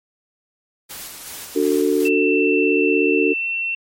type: noise with tremolo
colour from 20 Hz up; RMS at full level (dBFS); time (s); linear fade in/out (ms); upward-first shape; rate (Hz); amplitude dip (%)
white; -33; 0.89-2.09; 20; square; 2.7; 30
type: chord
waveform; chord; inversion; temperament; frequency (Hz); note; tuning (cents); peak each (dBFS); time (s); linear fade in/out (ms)
sine; D major; none; equal with one note detuned; 293.7 / 370 / 446.9; D4 / F#4 / A4; 0 / 0 / +27; -19; 1.55-3.34; 20
type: tone with pitch glide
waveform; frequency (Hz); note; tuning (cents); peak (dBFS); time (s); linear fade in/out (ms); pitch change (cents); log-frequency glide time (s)
sine; 2678 to 2703; E7 to E7; +27 to +43; -20; 2.05-3.75; 5; +16; 3.37-3.45
effects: MP3 64 kbps